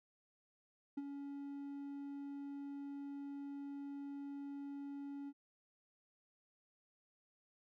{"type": "tone with ADSR envelope", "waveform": "triangle", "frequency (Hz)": 281.4, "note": "C#4", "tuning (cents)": 26, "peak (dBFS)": -35, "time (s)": [0.97, 5.33], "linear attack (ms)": 8, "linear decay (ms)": 33, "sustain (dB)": -7, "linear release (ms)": 48, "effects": []}